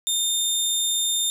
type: tone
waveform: 20% pulse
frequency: 3628 Hz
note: A#7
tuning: 48 cents flat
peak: -15 dBFS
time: 0.07-1.3 s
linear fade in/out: 0 ms
effects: none